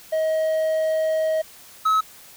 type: tone pair in turn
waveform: triangle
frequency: 633 / 1287 Hz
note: D#5 / E6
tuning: +30 / -42 cents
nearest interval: octave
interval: 1228 cents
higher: second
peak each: -17 / -14 dBFS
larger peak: second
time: 0.12-1.42 / 1.85-2.01 s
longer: first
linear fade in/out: 10 ms
effects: white hiss -46 dBFS RMS until 2.36 s